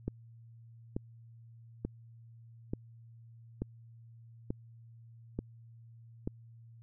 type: click train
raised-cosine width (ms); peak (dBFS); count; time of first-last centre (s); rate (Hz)
3; -21; 8; 0.08-6.275; 1.13
effects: added 115 Hz sine -52 dBFS peak until 6.82 s